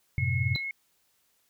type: tone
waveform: sine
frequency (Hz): 2174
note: C#7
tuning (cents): -34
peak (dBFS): -31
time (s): 0.18-0.71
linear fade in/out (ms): 2
type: chord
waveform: sine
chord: F# diminished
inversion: none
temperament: equal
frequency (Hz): 92.5 / 110 / 130.81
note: F#2 / A2 / C3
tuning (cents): 0 / 0 / 0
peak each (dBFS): -30 / -31 / -28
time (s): 0.18-0.56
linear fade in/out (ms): 0
type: tone with exponential decay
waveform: sine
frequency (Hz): 4032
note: B7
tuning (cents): +35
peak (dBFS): -25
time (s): 0.55-0.64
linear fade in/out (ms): 2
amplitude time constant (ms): 18
effects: white hiss -70 dBFS RMS until 1.49 s